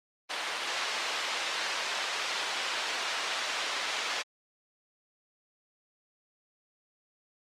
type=band-pass noise; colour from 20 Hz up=white; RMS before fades=-33 dBFS; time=0.29-4.23 s; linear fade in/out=20 ms; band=580 to 3800 Hz; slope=12 dB/octave; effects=low-pass 8000 Hz 12 dB/octave + Opus 32 kbps